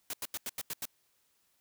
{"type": "noise bursts", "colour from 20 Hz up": "white", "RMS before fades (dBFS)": -37, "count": 7, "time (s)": [0.1, 0.854], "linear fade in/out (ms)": 2, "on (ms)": 34, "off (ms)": 86, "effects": ["white hiss -73 dBFS RMS until 1.6 s"]}